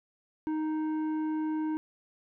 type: tone with tanh clipping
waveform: triangle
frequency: 311.2 Hz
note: D#4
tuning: in tune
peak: -30 dBFS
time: 0.47-1.77 s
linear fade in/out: 0 ms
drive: 13 dB
effects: none